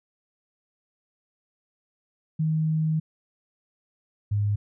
sine tone pair in turn, 157.4 / 103.09 Hz, D#3 / G#2, +20 / -12 cents, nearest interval perfect fifth, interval 732 cents, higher first, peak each -21 dBFS, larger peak neither, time 2.39-3 / 4.31-4.56 s, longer first, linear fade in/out 10 ms, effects none

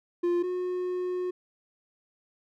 triangle tone pair in turn, 349.2 / 362.5 Hz, F4 / F#4, 0 / -35 cents, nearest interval minor second, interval 65 cents, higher second, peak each -21 / -26 dBFS, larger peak first, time 0.23-0.43 / 0.43-1.31 s, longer second, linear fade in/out 10 ms, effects none

